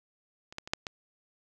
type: clicks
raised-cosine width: 0.2 ms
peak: -29 / -19 / -25 / -10 / -18 dBFS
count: 5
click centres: 0.525 / 0.584 / 0.675 / 0.735 / 0.868 s
effects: none